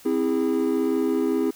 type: chord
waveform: triangle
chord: C augmented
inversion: none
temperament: just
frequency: 261.6 / 327 / 408.8 Hz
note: C4 / E4 / G#4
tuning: 0 / -14 / -27 cents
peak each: -22 dBFS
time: 0.05-1.51 s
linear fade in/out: 10 ms
effects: tanh soft clip ceiling -11 dBFS + white hiss -49 dBFS RMS until 1.55 s